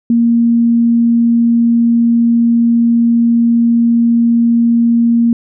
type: tone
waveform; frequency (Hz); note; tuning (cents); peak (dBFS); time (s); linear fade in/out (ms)
sine; 233.7; A#3; +5; -7; 0.1-5.33; 2
effects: none